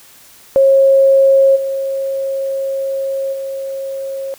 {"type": "tone with level steps", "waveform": "sine", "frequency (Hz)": 542, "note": "C#5", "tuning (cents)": -39, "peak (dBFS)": [-6, -16, -20], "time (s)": [0.56, 4.34], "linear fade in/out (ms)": 0, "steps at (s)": [1.55, 3.32], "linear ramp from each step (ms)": 20, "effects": ["white hiss -43 dBFS RMS until 4.38 s"]}